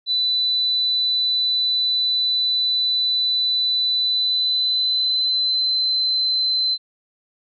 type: tone with pitch glide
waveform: sine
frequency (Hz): 3990 to 4064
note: B7 to B7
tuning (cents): +17 to +49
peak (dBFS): -17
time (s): 0.06-6.78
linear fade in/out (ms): 50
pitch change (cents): +32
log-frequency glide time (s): 3.97-5.75
effects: none